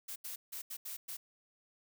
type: noise bursts at uneven times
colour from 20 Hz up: blue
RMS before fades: -43 dBFS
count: 6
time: 0.08-0.16 / 0.24-0.36 / 0.52-0.62 / 0.7-0.77 / 0.85-0.97 / 1.08-1.17 s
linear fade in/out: 10 ms
effects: none